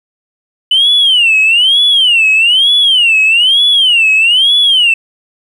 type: tone with vibrato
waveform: sine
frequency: 2960 Hz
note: F#7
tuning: in tune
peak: -4 dBFS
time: 0.71-4.94 s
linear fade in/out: 5 ms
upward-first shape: sine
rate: 1.1 Hz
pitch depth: 250 cents each way
effects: tanh soft clip ceiling -2 dBFS + 7-bit